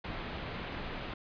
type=low-pass noise; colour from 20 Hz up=pink; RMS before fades=-40 dBFS; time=0.04-1.14 s; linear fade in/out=5 ms; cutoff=3600 Hz; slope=24 dB/octave; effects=resampled to 11025 Hz